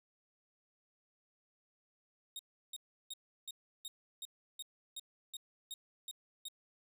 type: tone bursts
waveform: sawtooth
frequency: 3729 Hz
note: A#7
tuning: in tune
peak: -39 dBFS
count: 12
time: 2.36-6.484 s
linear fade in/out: 2 ms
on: 32 ms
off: 340 ms
effects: none